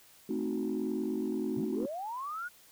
sine chord, A diminished seventh, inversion none, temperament equal, 220 / 261.6 / 311.1 / 370 Hz, A3 / C4 / Eb4 / Gb4, 0 / 0 / 0 / 0 cents, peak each -35 dBFS, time 0.29-1.86 s, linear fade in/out 5 ms
sine linear sweep, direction up, 103.83 to 1480 Hz, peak -35 dBFS, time 1.56-2.49 s, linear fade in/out 20 ms
effects tanh soft clip ceiling -24 dBFS + white hiss -59 dBFS RMS until 2.71 s

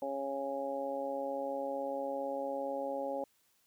harmonic tone, 137.8 Hz, C#3, 10 cents flat, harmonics 2 / 3 / 4 / 5 / 6, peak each -43 / -46 / -36 / -46 / -41 dBFS, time 0.02-3.24 s, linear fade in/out 2 ms, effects white hiss -72 dBFS RMS until 3.66 s

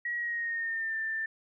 sine tone with pitch glide, 1910 to 1782.1 Hz, A#6 to A6, +42 to +22 cents, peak -30 dBFS, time 0.05-1.26 s, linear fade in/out 5 ms, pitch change -120 cents, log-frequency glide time 0.16-0.97 s, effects none

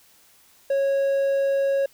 triangle tone, 550 Hz, C#5, 14 cents flat, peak -17 dBFS, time 0.7-1.86 s, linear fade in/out 5 ms, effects white hiss -56 dBFS RMS until 1.93 s

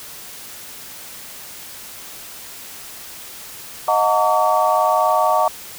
sine tone cluster, 624 / 725 / 900 / 1141 Hz, D#5 / F#5 / A5 / C#6, +5 / -35 / +39 / +50 cents, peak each -19 dBFS, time 3.88-5.48 s, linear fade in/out 2 ms, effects white hiss -36 dBFS RMS until 5.78 s

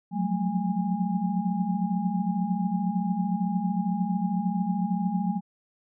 sine tone cluster, 176.8 / 185.5 / 198.8 / 218.8 / 820 Hz, F3 / F#3 / G3 / A3 / G#5, +22 / +5 / +25 / -9 / -22 cents, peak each -32 / -27 / -35 / -30 / -34 dBFS, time 0.11-5.41 s, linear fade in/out 50 ms, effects none

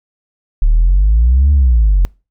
sine exponential two-way sweep, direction up then down, 35.79 to 73.42 to 43.35 Hz, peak -5 dBFS, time 0.62-2.05 s, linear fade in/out 0 ms, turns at 1.52 s, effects noise-tail reverb RT60 0.3 s tail -26 dB re dry + tanh soft clip ceiling -4 dBFS

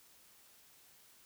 silence, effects white hiss -63 dBFS RMS until 1.25 s

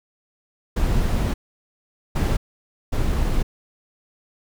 brown noise bursts at uneven times, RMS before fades -20 dBFS, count 3, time 0.76-1.34 / 2.15-2.37 / 2.92-3.43 s, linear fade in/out 10 ms, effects none

